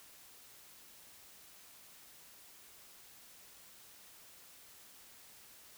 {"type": "silence", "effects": ["white hiss -58 dBFS RMS until 5.77 s"]}